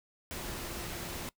sine tone in noise, 348.9 Hz, F4, 2 cents flat, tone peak -49 dBFS, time 0.37-1.28 s, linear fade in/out 0 ms, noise pink, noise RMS -40 dBFS, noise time 0.31-1.29 s, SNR -12 dB, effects noise-tail reverb RT60 0.1 s tail -21 dB re dry

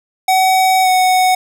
square tone with pitch glide, 753 to 741.3 Hz, F#5 to F#5, +30 to +3 cents, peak -10 dBFS, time 0.28-1.35 s, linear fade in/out 5 ms, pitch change -27 cents, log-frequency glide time 0.83-0.88 s, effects none

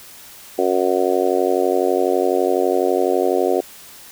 harmonic tone, 92 Hz, F#2, 9 cents flat, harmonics 3 / 4 / 5 / 6 / 7 / 8, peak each -25 / -19 / -21 / -23 / -24 / -24 dBFS, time 0.58-3.61 s, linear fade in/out 10 ms, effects white hiss -41 dBFS RMS until 4.11 s

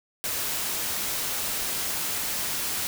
white noise, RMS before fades -29 dBFS, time 0.24-2.87 s, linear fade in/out 0 ms, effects none

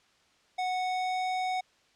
square tone with pitch glide, 737 to 741.7 Hz, F#5 to F#5, -7 to +4 cents, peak -29 dBFS, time 0.58-1.61 s, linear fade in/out 10 ms, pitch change +11 cents, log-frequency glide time 0.69-1.27 s, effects white hiss -65 dBFS RMS until 1.95 s + low-pass 5000 Hz 12 dB/octave

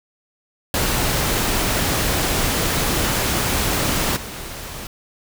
pink noise with level steps, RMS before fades -20 / -32 dBFS, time 0.74-4.87 s, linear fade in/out 2 ms, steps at 4.16 s, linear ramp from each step 10 ms, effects none

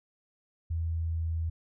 sine tone with pitch glide, 82.41 to 81.84 Hz, E2 to E2, 0 to -12 cents, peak -28 dBFS, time 0.7-1.5 s, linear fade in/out 10 ms, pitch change -12 cents, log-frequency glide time 0.85-1.23 s, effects none

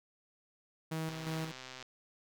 sawtooth tone with tremolo, 160 Hz, D#3, 49 cents sharp, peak -31 dBFS, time 0.91-1.52 s, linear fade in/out 10 ms, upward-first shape square, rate 2.8 Hz, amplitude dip 50%
click train, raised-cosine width 0.2 ms, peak -29 dBFS, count 96, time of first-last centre 1.09-1.826 s, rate 129 Hz
effects none

